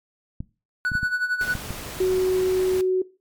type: clicks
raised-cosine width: 5 ms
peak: -18 dBFS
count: 6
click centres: 0.405 / 0.918 / 0.953 / 1.031 / 1.553 / 1.706 s
type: tone with tremolo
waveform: triangle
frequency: 1480 Hz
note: F#6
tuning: in tune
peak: -17 dBFS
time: 0.85-1.54 s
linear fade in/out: 0 ms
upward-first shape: sine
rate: 11 Hz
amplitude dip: 75%
type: noise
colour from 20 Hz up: pink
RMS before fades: -35 dBFS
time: 1.41-2.81 s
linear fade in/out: 0 ms
type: tone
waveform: sine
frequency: 371.9 Hz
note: F#4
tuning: 9 cents sharp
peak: -17 dBFS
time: 2-3.02 s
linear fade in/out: 5 ms
effects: noise-tail reverb RT60 0.3 s tail -19 dB re dry + MP3 96 kbps